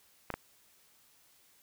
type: clicks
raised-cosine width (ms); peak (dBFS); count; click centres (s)
0.5; -20; 2; 0.303 / 0.34
effects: white hiss -65 dBFS RMS until 1.62 s

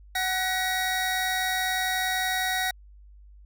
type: tone pair together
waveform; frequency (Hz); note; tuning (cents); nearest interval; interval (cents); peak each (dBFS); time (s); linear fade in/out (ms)
25% pulse; 745 / 1907.9; F#5 / A#6; +12 / +40; octave + major third; 1628; -24; 0.15-2.71; 5
effects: added 50 Hz sine -47 dBFS peak until 3.45 s

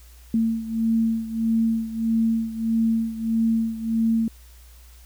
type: beating tone pair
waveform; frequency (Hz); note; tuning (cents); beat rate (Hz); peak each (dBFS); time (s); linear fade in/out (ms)
sine; 225.3 / 226.9; A3 / A#3; +41 / -47; 1.6; -21 / -25; 0.34-4.28; 2
effects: added 60 Hz sine -45 dBFS peak until 5.05 s + white hiss -54 dBFS RMS until 5.05 s

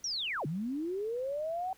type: linear two-way sweep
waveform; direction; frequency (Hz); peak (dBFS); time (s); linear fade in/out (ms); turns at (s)
sine; down then up; 5920 to 138.59 to 766; -32; 0.04-1.73; 2; 0.46
effects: pink hiss -62 dBFS RMS until 1.77 s

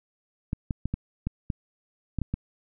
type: clicks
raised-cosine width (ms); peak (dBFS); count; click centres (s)
5; -15; 9; 0.531 / 0.708 / 0.856 / 0.94 / 1.27 / 1.502 / 2.187 / 2.217 / 2.34
effects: none

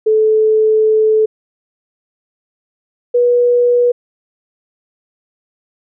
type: tone pair in turn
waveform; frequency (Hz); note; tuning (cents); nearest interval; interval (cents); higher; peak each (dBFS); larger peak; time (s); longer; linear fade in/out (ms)
sine; 434.8 / 485.7; A4 / B4; -21 / -29; major second; 192; second; -8 / -8; neither; 0.06-1.26 / 3.14-3.92; first; 10
effects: none

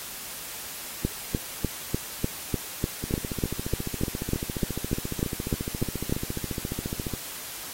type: two click trains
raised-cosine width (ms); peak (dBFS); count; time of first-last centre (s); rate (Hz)
3; -11 / -17; 18 / 60; 1.05-6.125 / 3.04-7.137; 3.35 / 14.4
effects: white hiss -38 dBFS RMS until 7.73 s + AAC 48 kbps

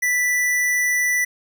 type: tone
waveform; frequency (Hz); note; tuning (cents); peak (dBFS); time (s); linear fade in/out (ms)
square; 1975.5; B6; 0; -18; 0.02-1.25; 10
effects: none

